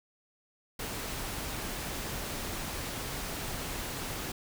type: noise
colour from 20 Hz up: pink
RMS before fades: -37 dBFS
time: 0.79-4.32 s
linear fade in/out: 5 ms
effects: none